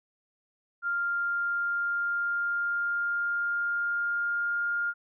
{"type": "tone with pitch glide", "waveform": "sine", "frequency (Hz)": [1396.9, 1409.9], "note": ["F6", "F6"], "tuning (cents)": [0, 16], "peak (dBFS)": -26, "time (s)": [0.82, 4.94], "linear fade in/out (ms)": 50, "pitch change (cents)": 16, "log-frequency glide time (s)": [1, 4.66], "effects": []}